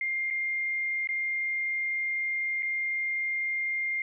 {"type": "tone with dropouts", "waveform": "sine", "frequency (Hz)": 2112, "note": "C7", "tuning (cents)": 16, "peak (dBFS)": -27, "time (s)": [0.01, 4.02], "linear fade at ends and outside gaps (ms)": 2, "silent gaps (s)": [[0.303, 0.308], [1.073, 1.089], [2.624, 2.629]], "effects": []}